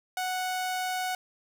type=tone; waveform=sawtooth; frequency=739 Hz; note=F#5; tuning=2 cents flat; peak=-25 dBFS; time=0.17-1.15 s; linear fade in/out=2 ms; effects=none